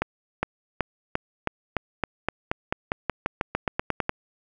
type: accelerating click train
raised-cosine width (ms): 0.5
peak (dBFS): -8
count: 20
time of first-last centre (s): 0.02-4.094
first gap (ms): 410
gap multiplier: 0.92
effects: none